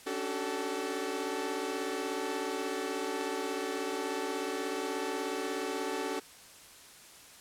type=chord; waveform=sawtooth; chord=D major seventh; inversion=third; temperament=equal with one note detuned; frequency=277.2 / 293.7 / 379.7 / 440 Hz; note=C#4 / D4 / F#4 / A4; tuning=0 / 0 / +45 / 0 cents; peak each=-37 / -37 / -33 / -33 dBFS; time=0.06-6.2 s; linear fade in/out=10 ms; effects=white hiss -53 dBFS RMS until 7.4 s + low-pass 11000 Hz 12 dB/octave